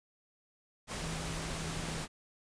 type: tone in noise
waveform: sine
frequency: 161.3 Hz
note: E3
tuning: 37 cents flat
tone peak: -41 dBFS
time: 1-2.06 s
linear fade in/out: 50 ms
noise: pink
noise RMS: -39 dBFS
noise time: 0.87-2.08 s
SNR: -5 dB
effects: resampled to 22050 Hz